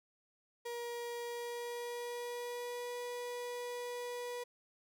35% pulse tone with pitch glide, 475.3 to 487 Hz, A#4 to B4, +34 to -24 cents, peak -38 dBFS, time 0.65-4.44 s, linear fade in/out 10 ms, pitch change +42 cents, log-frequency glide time 1.24-2.97 s, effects none

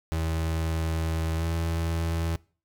35% pulse tone with pitch glide, 80.9 to 82.6 Hz, E2 to E2, -32 to +4 cents, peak -24 dBFS, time 0.12-2.36 s, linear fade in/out 0 ms, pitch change +36 cents, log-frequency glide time 1.37-1.46 s, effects noise-tail reverb RT60 0.4 s tail -23 dB re dry

